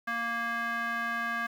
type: tone with band-pass filter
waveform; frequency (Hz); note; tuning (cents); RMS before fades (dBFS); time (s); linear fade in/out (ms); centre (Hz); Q
square; 233.1; A#3; 0; -32; 0.07-1.47; 10; 1500; 3.8
effects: 9-bit